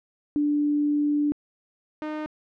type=tone pair in turn; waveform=sine / sawtooth; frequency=293.7 / 306.2 Hz; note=D4 / D#4; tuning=0 / -28 cents; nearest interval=minor second; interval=72 cents; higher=second; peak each=-20 / -25 dBFS; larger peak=first; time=0.36-1.32 / 2.02-2.26 s; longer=first; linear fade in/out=0 ms; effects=low-pass 2000 Hz 12 dB/octave